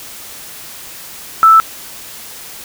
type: tone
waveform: sine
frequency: 1318.5 Hz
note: E6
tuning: in tune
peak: -3 dBFS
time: 1.43-1.6 s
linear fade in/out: 0 ms
effects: white hiss -32 dBFS RMS until 2.64 s